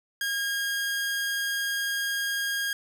sawtooth tone, 1626 Hz, G#6, 37 cents flat, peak -23 dBFS, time 0.21-2.73 s, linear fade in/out 2 ms, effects none

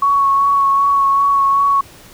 sine tone with vibrato, 1111 Hz, C#6, 4 cents sharp, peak -10 dBFS, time 0.02-1.81 s, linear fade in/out 5 ms, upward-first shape sine, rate 2.6 Hz, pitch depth 16 cents each way, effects pink hiss -41 dBFS RMS until 2.13 s

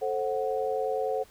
sine chord, F# diminished, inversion first, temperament equal with one note detuned, 440 / 530.6 / 740 Hz, A4 / C5 / F#5, 0 / +24 / 0 cents, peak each -30 / -30 / -32 dBFS, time 0.01-1.24 s, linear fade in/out 20 ms, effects pink hiss -57 dBFS RMS until 1.3 s

